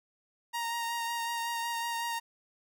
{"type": "tone with vibrato", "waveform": "sawtooth", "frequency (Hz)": 933, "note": "A#5", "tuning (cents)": 1, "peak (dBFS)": -28, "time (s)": [0.53, 2.2], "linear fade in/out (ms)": 20, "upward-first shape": "sine", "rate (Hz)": 5.4, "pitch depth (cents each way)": 17, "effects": []}